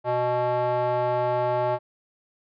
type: tone with band-pass filter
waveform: square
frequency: 123.47 Hz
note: B2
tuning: in tune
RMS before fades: -24 dBFS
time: 0.04-1.79 s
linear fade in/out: 50 ms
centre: 730 Hz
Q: 3.9
effects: resampled to 11025 Hz